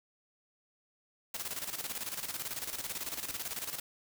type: noise with tremolo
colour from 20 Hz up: white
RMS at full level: -37 dBFS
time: 1.34-3.8 s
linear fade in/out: 5 ms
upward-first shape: square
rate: 18 Hz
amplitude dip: 65%
effects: none